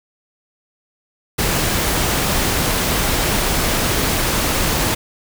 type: noise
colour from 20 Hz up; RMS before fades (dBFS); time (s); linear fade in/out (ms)
pink; -18; 1.38-4.95; 10
effects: none